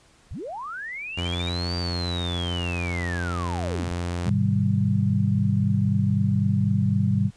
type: linear two-way sweep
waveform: sine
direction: up then down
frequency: 39 to 4699 to 39 Hz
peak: -31 dBFS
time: 0.31-3.92 s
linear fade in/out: 0 ms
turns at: 1.76 s
type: tone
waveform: sawtooth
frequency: 87.31 Hz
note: F2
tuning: in tune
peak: -22 dBFS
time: 1.17-4.3 s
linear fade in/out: 10 ms
type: tone bursts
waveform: triangle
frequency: 2362 Hz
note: D7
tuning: 9 cents sharp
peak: -31 dBFS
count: 5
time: 1.18-1.492 s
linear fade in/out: 5 ms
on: 24 ms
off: 48 ms
type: chord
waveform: sine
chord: Ab major seventh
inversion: none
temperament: equal with one note detuned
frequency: 103.83 / 127.68 / 155.56 / 196 Hz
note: Ab2 / C3 / Eb3 / G3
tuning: 0 / -42 / 0 / 0 cents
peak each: -23 / -25 / -28 / -23 dBFS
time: 4.24-7.31 s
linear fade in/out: 50 ms
effects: pink hiss -57 dBFS RMS until 7.36 s + resampled to 22050 Hz